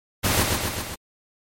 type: noise with echo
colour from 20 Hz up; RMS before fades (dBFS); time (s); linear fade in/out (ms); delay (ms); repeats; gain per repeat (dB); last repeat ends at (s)
pink; -21; 0.23-0.44; 20; 130; 4; -3; 0.96
effects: MP3 64 kbps